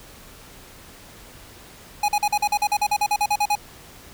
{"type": "tone bursts", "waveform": "square", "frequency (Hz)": 830.6, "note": "G#5", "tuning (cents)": 0, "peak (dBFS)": -18, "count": 16, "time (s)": [2.03, 3.554], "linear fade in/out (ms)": 5, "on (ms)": 54, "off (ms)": 44, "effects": ["pink hiss -45 dBFS RMS until 4.13 s"]}